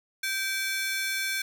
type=ring-modulated tone; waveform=sawtooth; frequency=1940 Hz; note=B6; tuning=31 cents flat; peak=-21 dBFS; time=0.23-1.42 s; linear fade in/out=5 ms; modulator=372 Hz; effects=none